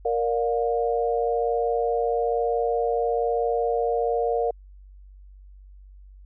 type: chord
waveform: sine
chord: Bb major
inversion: none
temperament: equal with one note detuned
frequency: 466.2 / 587.3 / 711.9 Hz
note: Bb4 / D5 / F5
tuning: 0 / 0 / +33 cents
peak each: -23 / -29 / -26 dBFS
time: 0.05-4.51 s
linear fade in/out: 5 ms
effects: added 48 Hz sine -44 dBFS peak until 6.25 s